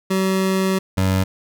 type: tone pair in turn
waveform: 25% pulse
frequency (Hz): 190 / 94.73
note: F#3 / F#2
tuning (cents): +46 / +41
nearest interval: octave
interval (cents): 1205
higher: first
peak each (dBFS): -13 / -12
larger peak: second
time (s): 0.1-0.79 / 0.97-1.24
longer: first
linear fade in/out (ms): 10
effects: none